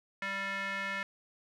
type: tone with band-pass filter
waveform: square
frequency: 196 Hz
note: G3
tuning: in tune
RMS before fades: -36 dBFS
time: 0.22-1.03 s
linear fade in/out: 2 ms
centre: 1900 Hz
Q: 3
effects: none